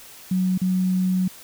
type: tone with dropouts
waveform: sine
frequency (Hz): 185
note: F#3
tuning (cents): 0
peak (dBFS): -18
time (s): 0.31-1.28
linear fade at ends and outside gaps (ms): 5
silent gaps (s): 0.578-0.615
effects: white hiss -44 dBFS RMS until 1.43 s